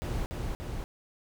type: noise with echo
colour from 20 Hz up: brown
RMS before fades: -32 dBFS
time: 0.02-0.26 s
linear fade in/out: 0 ms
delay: 290 ms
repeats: 2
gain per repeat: -2 dB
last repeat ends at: 0.84 s
effects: none